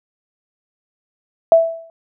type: tone with exponential decay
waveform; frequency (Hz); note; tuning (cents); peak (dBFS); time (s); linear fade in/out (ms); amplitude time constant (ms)
sine; 659.3; E5; 0; -3; 1.52-1.9; 1; 82
effects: none